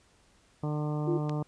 harmonic tone, 150 Hz, D3, 37 cents sharp, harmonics 1 / 2 / 3 / 4 / 5 / 6 / 7 / 8, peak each -30 / -36 / -40 / -42 / -44 / -46 / -47 / -48 dBFS, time 0.63-1.43 s, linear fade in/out 5 ms
sine tone, 344.4 Hz, F4, 24 cents flat, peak -26 dBFS, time 1.07-1.18 s, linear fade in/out 10 ms
click, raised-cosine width 0.2 ms, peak -23 dBFS, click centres 1.295 s
effects pink hiss -64 dBFS RMS until 1.47 s + resampled to 22050 Hz

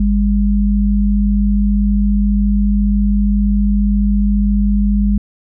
sine tone pair together, 50.95 / 203.2 Hz, G#1 / G#3, -32 / -38 cents, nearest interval 2 octaves, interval 2394 cents, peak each -13 dBFS, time 0-5.18 s, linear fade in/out 5 ms, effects none

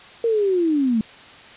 sine linear sweep, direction down, 469.6 to 211.3 Hz, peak -16 dBFS, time 0.24-1.01 s, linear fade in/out 2 ms, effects white hiss -43 dBFS RMS until 1.56 s + resampled to 8000 Hz

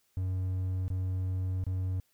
triangle tone with dropouts, 92.9 Hz, F#2, 7 cents sharp, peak -27 dBFS, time 0.17-2 s, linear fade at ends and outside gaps 0 ms, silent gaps 0.881-0.902 / 1.639-1.666 s, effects white hiss -72 dBFS RMS until 2.13 s

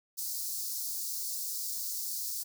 white high-pass noise, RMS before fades -36 dBFS, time 0.17-2.44 s, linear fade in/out 20 ms, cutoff 4400 Hz, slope 48 dB/octave, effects none

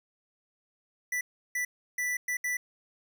square tone bursts at uneven times, 1975.5 Hz, B6, in tune, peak -29 dBFS, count 5, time 1.12-1.21 / 1.55-1.65 / 1.98-2.17 / 2.28-2.37 / 2.44-2.57 s, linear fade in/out 5 ms, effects 11-bit

